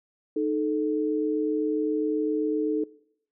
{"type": "tone pair together", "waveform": "sine", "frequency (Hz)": [308.2, 435.9], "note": ["D#4", "A4"], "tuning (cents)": [-16, -16], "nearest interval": "tritone", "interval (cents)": 600, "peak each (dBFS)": -26, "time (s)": [0.36, 2.84], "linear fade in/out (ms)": 5, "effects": ["noise-tail reverb RT60 0.7 s tail -21 dB re dry"]}